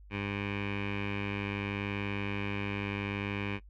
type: tone with low-pass filter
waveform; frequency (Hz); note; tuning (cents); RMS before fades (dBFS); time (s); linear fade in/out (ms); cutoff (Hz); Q
15% pulse; 100.7; G2; +47; -35; 0.1-3.6; 50; 2500; 5.7
effects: noise-tail reverb RT60 0.1 s tail -21 dB re dry + added 50 Hz sine -50 dBFS peak until 3.69 s